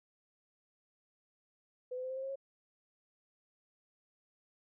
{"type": "tone with pitch steps", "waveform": "sine", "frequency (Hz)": [502, 509, 516.1, 523.3, 530.6, 538, 545.5], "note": ["B4", "C5", "C5", "C5", "C5", "C5", "C#5"], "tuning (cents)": [28, -48, -24, 0, 24, 48, -28], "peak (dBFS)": -37, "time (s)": [1.91, 2.358], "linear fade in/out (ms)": 10, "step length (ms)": 64, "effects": []}